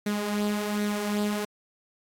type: tone with flanger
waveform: sawtooth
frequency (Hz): 207.7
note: G#3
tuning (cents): 0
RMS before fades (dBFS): -28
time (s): 0.06-1.45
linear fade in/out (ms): 5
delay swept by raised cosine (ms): 0.49 to 4.59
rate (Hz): 1.3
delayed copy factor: +0.5
effects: AAC 64 kbps